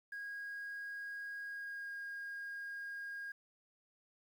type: tone with pitch glide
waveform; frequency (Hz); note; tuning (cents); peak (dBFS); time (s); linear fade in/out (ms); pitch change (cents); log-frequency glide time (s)
sine; 1639 to 1626.7; G#6 to G#6; -23 to -36; -40; 0.12-3.32; 5; -13; 1.44-1.91
effects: tanh soft clip ceiling -40 dBFS + 11-bit